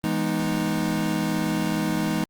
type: chord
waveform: square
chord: E major seventh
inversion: none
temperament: equal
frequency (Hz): 164.81 / 207.7 / 246.9 / 311.1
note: E3 / G#3 / B3 / D#4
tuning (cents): 0 / 0 / 0 / 0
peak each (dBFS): -29 / -28 / -32 / -28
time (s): 0.04-2.24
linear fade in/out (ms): 0
effects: Opus 32 kbps